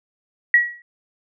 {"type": "tone with exponential decay", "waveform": "sine", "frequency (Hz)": 1920, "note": "B6", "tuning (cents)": -49, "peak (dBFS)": -7, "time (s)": [0.54, 0.82], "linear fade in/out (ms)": 2, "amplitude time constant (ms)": 59, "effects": []}